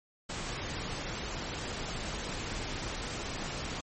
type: noise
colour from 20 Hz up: pink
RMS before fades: -37 dBFS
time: 0.29-3.81 s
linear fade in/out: 10 ms
effects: MP3 32 kbps